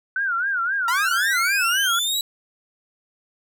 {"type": "tone with vibrato", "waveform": "sine", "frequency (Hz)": 1487, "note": "F#6", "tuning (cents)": 8, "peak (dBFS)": -20, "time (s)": [0.16, 1.99], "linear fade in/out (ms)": 2, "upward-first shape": "sine", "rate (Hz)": 3.8, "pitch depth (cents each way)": 160}
{"type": "linear sweep", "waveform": "sawtooth", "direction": "up", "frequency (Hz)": [932.3, 3951], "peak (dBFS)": -18, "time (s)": [0.88, 2.21], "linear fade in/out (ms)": 2}
{"effects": []}